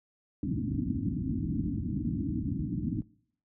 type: low-pass noise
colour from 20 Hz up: white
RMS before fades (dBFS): -31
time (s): 0.43-3.02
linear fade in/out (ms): 2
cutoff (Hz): 310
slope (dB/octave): 96
effects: noise-tail reverb RT60 0.7 s tail -25 dB re dry + high-pass 60 Hz 12 dB/octave